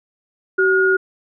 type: tone pair together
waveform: sine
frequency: 380 / 1434.7 Hz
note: F#4 / F6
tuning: +46 / +46 cents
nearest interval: octave + major seventh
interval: 2300 cents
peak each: -15 dBFS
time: 0.58-0.97 s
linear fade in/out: 10 ms
effects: none